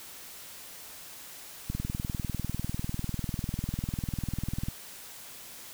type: click train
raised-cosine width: 5 ms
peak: -19 dBFS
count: 61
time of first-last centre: 1.7-4.685 s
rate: 20.1 Hz
effects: white hiss -46 dBFS RMS until 5.73 s